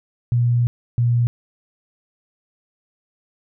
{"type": "tone pair in turn", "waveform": "sine", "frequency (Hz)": [120.3, 119.63], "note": ["B2", "A#2"], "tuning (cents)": [-45, 45], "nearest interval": "unison", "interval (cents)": 10, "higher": "first", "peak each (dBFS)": -14, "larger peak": "neither", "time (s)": [[0.32, 0.67], [0.98, 1.27]], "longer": "first", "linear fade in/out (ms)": 0, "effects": []}